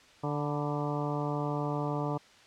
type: harmonic tone with a mistuned harmonic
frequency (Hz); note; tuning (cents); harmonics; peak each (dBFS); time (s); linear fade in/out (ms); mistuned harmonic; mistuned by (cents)
146.83; D3; 0; 1 / 2 / 3 / 4 / 5 / 6 / 7 / 8; -33 / -36 / -38 / -39 / -40 / -41 / -41 / -42; 0.23-2.18; 10; 7; -62
effects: white hiss -57 dBFS RMS until 2.46 s + low-pass 5000 Hz 12 dB/octave